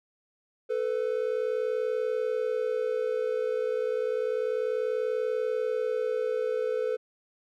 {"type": "tone pair together", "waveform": "triangle", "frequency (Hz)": [440, 500.3], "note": ["A4", "B4"], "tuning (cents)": [0, 22], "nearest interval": "major second", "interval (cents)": 222, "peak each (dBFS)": -27, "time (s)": [0.69, 6.97], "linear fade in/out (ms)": 20, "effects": []}